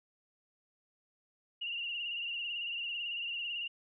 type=tone with vibrato; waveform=sine; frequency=2812 Hz; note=F7; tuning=11 cents sharp; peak=-35 dBFS; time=1.61-3.68 s; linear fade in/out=10 ms; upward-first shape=triangle; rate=18 Hz; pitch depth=66 cents each way; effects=none